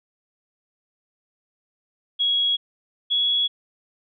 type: tone pair in turn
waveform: sine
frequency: 3322 / 3359 Hz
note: G#7 / G#7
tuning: 0 / +19 cents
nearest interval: unison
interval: 19 cents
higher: second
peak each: -18 dBFS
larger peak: neither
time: 2.19-2.57 / 3.1-3.48 s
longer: neither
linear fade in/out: 20 ms
effects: none